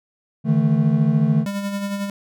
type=chord; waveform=triangle; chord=D suspended second; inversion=none; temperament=equal with one note detuned; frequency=146.83 / 160.68 / 220 Hz; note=D3 / E3 / A3; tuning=0 / -44 / 0 cents; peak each=-17 dBFS; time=0.44-1.46 s; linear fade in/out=50 ms
type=tone with tremolo; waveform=square; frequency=200 Hz; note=G3; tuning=35 cents sharp; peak=-22 dBFS; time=1.46-2.1 s; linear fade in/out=2 ms; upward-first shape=sine; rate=11 Hz; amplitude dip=45%
effects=none